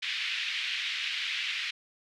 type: band-pass noise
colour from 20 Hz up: white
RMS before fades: -33 dBFS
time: 0.02-1.71 s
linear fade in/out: 10 ms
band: 2000 to 3400 Hz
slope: 24 dB/octave
effects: none